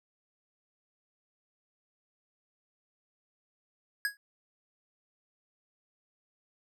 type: tone with exponential decay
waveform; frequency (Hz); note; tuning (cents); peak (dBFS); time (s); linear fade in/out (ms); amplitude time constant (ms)
square; 1661.2; G#6; 0; -25; 4.05-4.17; 1; 25
effects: none